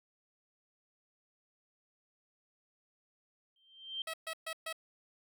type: tone with exponential growth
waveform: sine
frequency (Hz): 3145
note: G7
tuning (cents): +5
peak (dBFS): -33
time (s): 3.56-4.02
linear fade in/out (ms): 2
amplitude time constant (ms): 100
type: tone bursts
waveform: 10% pulse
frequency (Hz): 646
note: E5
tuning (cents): -35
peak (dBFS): -29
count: 4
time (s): 4.07-4.728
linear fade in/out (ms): 5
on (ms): 67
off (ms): 130
effects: none